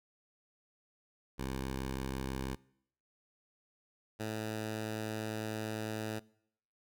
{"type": "tone pair in turn", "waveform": "10% pulse", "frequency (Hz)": [66.1, 108.89], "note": ["C2", "A2"], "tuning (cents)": [18, -18], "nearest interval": "major sixth", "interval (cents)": 864, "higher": "second", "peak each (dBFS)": -28, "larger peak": "neither", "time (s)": [[1.38, 2.56], [4.19, 6.2]], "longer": "second", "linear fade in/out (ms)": 20, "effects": ["noise-tail reverb RT60 0.7 s tail -23 dB re dry"]}